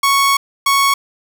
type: tone pair in turn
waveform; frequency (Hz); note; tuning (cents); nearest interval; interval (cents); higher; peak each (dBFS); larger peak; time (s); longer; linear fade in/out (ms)
sawtooth; 1108.7 / 1108.7; C#6 / C#6; 0 / 0; unison; 0; neither; -7; neither; 0.03-0.37 / 0.66-0.94; first; 5
effects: none